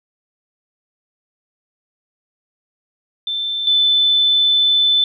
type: tone pair in turn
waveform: sine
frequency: 3546 / 3517 Hz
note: A7 / A7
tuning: +13 / -1 cents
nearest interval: unison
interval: 14 cents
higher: first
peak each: -19 / -11 dBFS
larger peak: second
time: 3.27-3.67 / 3.67-5.04 s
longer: second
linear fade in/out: 2 ms
effects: none